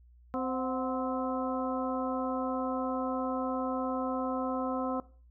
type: harmonic tone with a mistuned harmonic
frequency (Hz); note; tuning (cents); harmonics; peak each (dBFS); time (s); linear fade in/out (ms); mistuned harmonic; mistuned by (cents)
260; C4; -11; 1 / 2 / 3 / 4 / 5; -33 / -36 / -38 / -39 / -40; 0.34-5; 0; 3; -84
effects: noise-tail reverb RT60 0.4 s tail -19 dB re dry + added 60 Hz sine -55 dBFS peak until 5.3 s